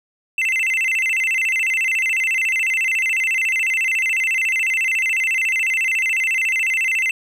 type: tone with vibrato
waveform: triangle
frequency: 2349 Hz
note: D7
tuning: in tune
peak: -15 dBFS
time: 0.38-7.11 s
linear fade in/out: 2 ms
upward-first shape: square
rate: 14 Hz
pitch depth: 220 cents each way
effects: none